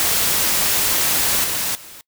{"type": "noise with level steps", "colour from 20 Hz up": "white", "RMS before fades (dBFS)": [-18, -22, -39], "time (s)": [0, 2.01], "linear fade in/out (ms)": 0, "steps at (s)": [1.44, 1.75], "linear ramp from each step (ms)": 2, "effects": ["noise-tail reverb RT60 0.1 s tail -24 dB re dry"]}